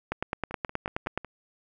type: two click trains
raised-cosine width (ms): 0.5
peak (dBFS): -13 / -24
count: 11 / 5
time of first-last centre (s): 0.12-1.176 / 0.51-1.247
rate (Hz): 9.47 / 5.43
effects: none